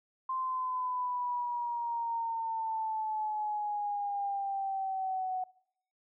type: exponential sweep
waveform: sine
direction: down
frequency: 1046.5 to 740 Hz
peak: -31 dBFS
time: 0.29-5.44 s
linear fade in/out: 5 ms
effects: noise-tail reverb RT60 0.7 s tail -23 dB re dry